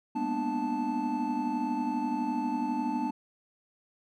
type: tone cluster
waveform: triangle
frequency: 206.6 / 236.1 / 248.2 / 298.8 / 877 Hz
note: G#3 / A#3 / B3 / D4 / A5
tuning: -9 / +22 / +9 / +30 / -6 cents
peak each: -37 / -35 / -31 / -32 / -31 dBFS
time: 0.15-3.11 s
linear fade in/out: 10 ms
effects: none